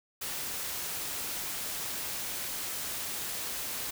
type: noise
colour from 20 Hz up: white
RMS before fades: -36 dBFS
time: 0.21-3.91 s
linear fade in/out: 10 ms
effects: none